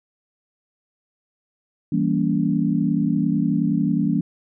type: chord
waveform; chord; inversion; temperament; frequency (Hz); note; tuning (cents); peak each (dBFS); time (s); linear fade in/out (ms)
sine; E diminished seventh; none; equal with one note detuned; 164.81 / 196 / 233.1 / 283.7; E3 / G3 / Bb3 / Db4; 0 / 0 / 0 / +40; -23; 1.92-4.21; 5
effects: none